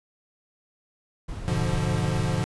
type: noise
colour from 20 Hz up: brown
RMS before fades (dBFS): -33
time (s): 1.28-2.42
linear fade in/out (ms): 10
type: chord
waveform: square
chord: G# diminished seventh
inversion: none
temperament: equal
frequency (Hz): 103.83 / 123.47 / 146.83 / 174.61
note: G#2 / B2 / D3 / F3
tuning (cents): 0 / 0 / 0 / 0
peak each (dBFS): -30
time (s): 1.48-2.44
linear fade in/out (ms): 0
effects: resampled to 24000 Hz